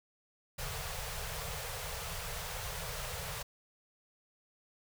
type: band-stop noise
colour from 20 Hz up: pink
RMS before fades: -40 dBFS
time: 0.58-3.43 s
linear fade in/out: 10 ms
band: 170 to 420 Hz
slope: 96 dB/octave
effects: none